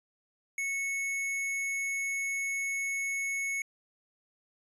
square tone, 2204 Hz, C#7, 11 cents flat, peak -31 dBFS, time 0.58-3.62 s, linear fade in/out 2 ms, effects resampled to 24000 Hz

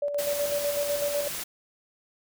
sine tone with tremolo, 578 Hz, D5, 28 cents flat, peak -24 dBFS, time 0.02-1.28 s, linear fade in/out 5 ms, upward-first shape square, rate 8 Hz, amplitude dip 45%
white noise, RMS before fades -34 dBFS, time 0.18-1.44 s, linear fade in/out 10 ms
effects none

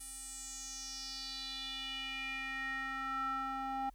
square tone with band-pass filter sweep, 267 Hz, C4, 35 cents sharp, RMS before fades -41 dBFS, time 0-3.9 s, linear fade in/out 10 ms, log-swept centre 9700 to 900 Hz, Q 4.7, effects added 43 Hz sine -56 dBFS peak until 3.94 s + white hiss -74 dBFS RMS until 3.94 s

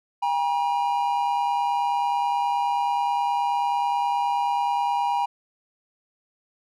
triangle tone pair together, 805.6 / 955 Hz, G5 / A#5, +47 / +42 cents, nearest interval minor third, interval 295 cents, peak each -22 dBFS, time 0.22-5.26 s, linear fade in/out 10 ms, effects none

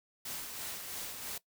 white noise with tremolo, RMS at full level -40 dBFS, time 0.25-1.38 s, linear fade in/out 5 ms, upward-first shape sine, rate 3 Hz, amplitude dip 40%, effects noise-tail reverb RT60 0.1 s tail -19 dB re dry

